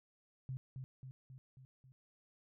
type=tone with echo; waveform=sine; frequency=130.8 Hz; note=C3; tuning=in tune; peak=-39 dBFS; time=0.49-0.57 s; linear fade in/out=0 ms; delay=270 ms; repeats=5; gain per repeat=-4 dB; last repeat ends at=1.92 s; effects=none